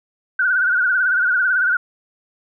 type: tone with vibrato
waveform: sine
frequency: 1480 Hz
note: F#6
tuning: in tune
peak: -14 dBFS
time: 0.39-1.77 s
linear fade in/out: 5 ms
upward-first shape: sine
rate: 18 Hz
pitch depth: 81 cents each way
effects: none